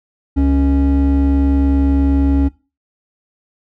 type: tone pair together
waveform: triangle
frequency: 69.28 / 277.1 Hz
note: C#2 / C#4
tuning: 0 / -1 cents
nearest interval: 2 octaves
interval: 2399 cents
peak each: -10 dBFS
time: 0.36-2.49 s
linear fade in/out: 20 ms
effects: noise-tail reverb RT60 0.3 s tail -21 dB re dry + tanh soft clip ceiling -6 dBFS